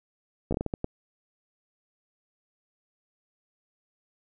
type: slowing click train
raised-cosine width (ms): 2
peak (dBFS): -15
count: 8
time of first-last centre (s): 0.51-0.844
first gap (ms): 14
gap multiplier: 1.4
effects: none